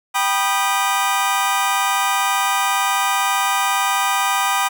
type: chord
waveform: sawtooth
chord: G augmented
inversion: none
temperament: just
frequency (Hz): 784 / 980 / 1225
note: G5 / B5 / D#6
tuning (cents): 0 / -14 / -27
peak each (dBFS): -17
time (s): 0.14-4.69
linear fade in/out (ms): 20
effects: none